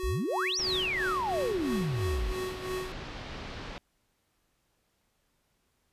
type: tone with tremolo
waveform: square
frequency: 371.3 Hz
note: F#4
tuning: 6 cents sharp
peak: -32 dBFS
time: 0-2.92 s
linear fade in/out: 0 ms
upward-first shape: sine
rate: 3 Hz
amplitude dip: 70%
type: exponential two-way sweep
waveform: sine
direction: up then down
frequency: 42.03 to 5920 to 42.03 Hz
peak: -28 dBFS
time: 0.03-2.33 s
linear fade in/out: 10 ms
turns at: 0.58 s
type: low-pass noise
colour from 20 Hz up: pink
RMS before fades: -41 dBFS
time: 0.59-3.78 s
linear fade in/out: 0 ms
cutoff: 4600 Hz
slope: 24 dB/octave
effects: pink hiss -74 dBFS RMS until 5.92 s + resampled to 32000 Hz